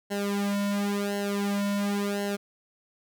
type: tone with flanger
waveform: sawtooth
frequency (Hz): 202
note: G#3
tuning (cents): -48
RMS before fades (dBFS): -28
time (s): 0.1-2.37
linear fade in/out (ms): 20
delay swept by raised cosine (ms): 0.83 to 2.53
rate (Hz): 0.94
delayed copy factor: -0.95
effects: none